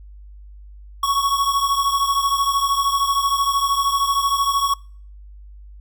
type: beating tone pair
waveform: square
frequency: 1108.7 / 1121.7 Hz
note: C#6 / C#6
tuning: 0 / +20 cents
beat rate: 13 Hz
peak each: -19 / -23 dBFS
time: 1.03-4.74 s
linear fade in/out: 5 ms
effects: noise-tail reverb RT60 0.5 s tail -25 dB re dry + added 50 Hz sine -38 dBFS peak until 5.8 s